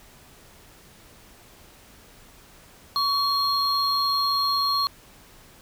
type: tone pair together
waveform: triangle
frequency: 1126 / 4251 Hz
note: C#6 / C8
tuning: +27 / +27 cents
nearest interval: octave + major seventh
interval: 2300 cents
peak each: -22 dBFS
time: 2.96-4.87 s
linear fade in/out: 0 ms
effects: pink hiss -51 dBFS RMS until 5.61 s